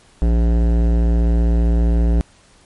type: tone with hard clipping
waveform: sine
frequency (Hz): 57.6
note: A#1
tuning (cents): -20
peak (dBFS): -14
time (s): 0.22-2.21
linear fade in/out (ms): 0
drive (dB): 16
effects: pink hiss -51 dBFS RMS until 2.65 s + MP3 48 kbps